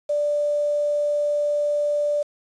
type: tone with quantisation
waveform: sine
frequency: 587.3 Hz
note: D5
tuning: in tune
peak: -19 dBFS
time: 0.09-2.23 s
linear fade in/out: 10 ms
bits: 7
effects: resampled to 22050 Hz